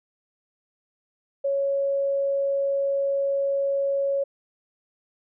sine tone, 554.4 Hz, C#5, in tune, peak -21 dBFS, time 1.44-4.24 s, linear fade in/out 10 ms, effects none

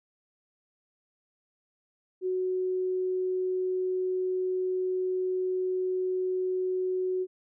sine tone, 370 Hz, F#4, in tune, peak -26 dBFS, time 2.21-7.27 s, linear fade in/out 50 ms, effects none

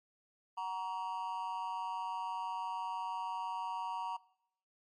triangle tone with amplitude modulation, 940 Hz, A#5, 14 cents sharp, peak -30 dBFS, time 0.57-4.17 s, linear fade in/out 10 ms, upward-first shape sine, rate 194 Hz, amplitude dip 90%, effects noise-tail reverb RT60 0.7 s tail -21 dB re dry + MP3 48 kbps

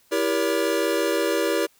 square chord, E diminished seventh, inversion none, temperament just, 329.6 / 395.6 / 474.7 / 569.6 Hz, E4 / G4 / Bb4 / Db5, 0 / +16 / +31 / +47 cents, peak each -27 dBFS, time 0.11-1.67 s, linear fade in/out 20 ms, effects white hiss -60 dBFS RMS until 1.79 s

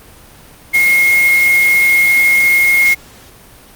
sine tone in noise, 2151 Hz, C7, 47 cents sharp, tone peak -7 dBFS, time 0.73-2.95 s, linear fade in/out 20 ms, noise white, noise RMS -22 dBFS, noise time 0.73-2.95 s, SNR +12 dB, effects pink hiss -40 dBFS RMS until 3.75 s + Opus 32 kbps

